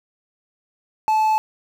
triangle tone with quantisation, 869 Hz, A5, 22 cents flat, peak -13 dBFS, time 1.08-1.38 s, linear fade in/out 0 ms, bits 7, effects none

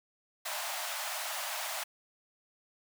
pink high-pass noise, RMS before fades -37 dBFS, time 0.45-1.84 s, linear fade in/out 10 ms, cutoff 600 Hz, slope 96 dB/octave, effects none

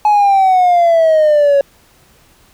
triangle exponential sweep, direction down, 850 to 554.4 Hz, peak -4 dBFS, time 0.05-1.61 s, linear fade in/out 2 ms, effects tanh soft clip ceiling -2 dBFS + pink hiss -49 dBFS RMS until 2.53 s

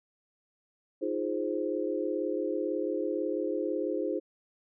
sine chord, F minor seventh, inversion third, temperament equal, 311.1 / 349.2 / 415.3 / 523.3 Hz, Eb4 / F4 / Ab4 / C5, 0 / 0 / 0 / 0 cents, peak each -34 dBFS, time 1.01-4.2 s, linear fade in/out 20 ms, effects none

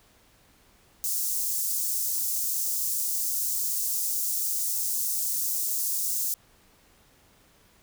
white high-pass noise, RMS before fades -28 dBFS, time 1.04-6.34 s, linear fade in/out 0 ms, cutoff 5900 Hz, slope 24 dB/octave, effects pink hiss -60 dBFS RMS until 7.82 s

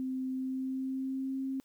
sine tone with pitch glide, 260 to 266.8 Hz, C4 to C4, -11 to +34 cents, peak -32 dBFS, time 0-1.6 s, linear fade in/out 0 ms, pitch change +45 cents, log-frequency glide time 0.3-1.37 s, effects white hiss -71 dBFS RMS until 1.64 s

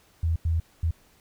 sine tone bursts at uneven times, 82 Hz, E2, 9 cents flat, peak -21 dBFS, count 3, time 0.23-0.36 / 0.45-0.6 / 0.83-0.91 s, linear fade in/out 5 ms, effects pink hiss -60 dBFS RMS until 1.2 s

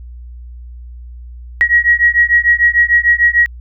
sine beating tone pair, 1900 / 1906.7 Hz, A#6 / A#6, +33 / +39 cents, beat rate 6.7 Hz, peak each -11 dBFS, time 1.61-3.46 s, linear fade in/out 0 ms, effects added 60 Hz sine -29 dBFS peak until 3.6 s

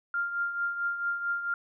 sine tone with tremolo, 1396.9 Hz, F6, in tune, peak -25 dBFS, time 0.14-1.54 s, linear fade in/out 2 ms, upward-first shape triangle, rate 4.5 Hz, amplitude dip 65%, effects none

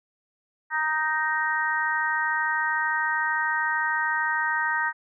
harmonic tone, 311.1 Hz, D#4, in tune, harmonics 3 / 4 / 5 / 6, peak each -28 / -32 / -27 / -27 dBFS, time 0.7-4.93 s, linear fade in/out 50 ms, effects none

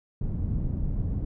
pink low-pass noise, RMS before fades -28 dBFS, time 0.21-1.25 s, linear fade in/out 5 ms, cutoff 170 Hz, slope 12 dB/octave, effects none

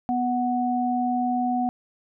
sine tone pair together, 246.9 / 740 Hz, B3 / F#5, 0 / 0 cents, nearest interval octave + perfect fifth, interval 1900 cents, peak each -24 dBFS, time 0.09-1.69 s, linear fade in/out 0 ms, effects none

